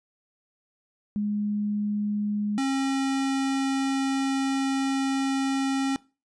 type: tone pair in turn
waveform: sine / square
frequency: 207.7 / 270.3 Hz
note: G#3 / C#4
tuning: 0 / -44 cents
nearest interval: perfect fourth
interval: 456 cents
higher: second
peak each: -24 dBFS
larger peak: neither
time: 1.16-2.58 / 2.58-5.96 s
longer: second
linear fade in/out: 0 ms
effects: noise-tail reverb RT60 0.3 s tail -21 dB re dry + resampled to 22050 Hz